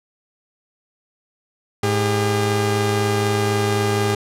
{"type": "tone pair together", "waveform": "sawtooth", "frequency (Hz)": [106.8, 403.2], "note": ["G#2", "G4"], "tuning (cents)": [49, 49], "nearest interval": "octave + major seventh", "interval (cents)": 2300, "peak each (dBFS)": -16, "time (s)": [1.83, 4.15], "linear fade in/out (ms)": 5, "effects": ["low-pass 12000 Hz 12 dB/octave"]}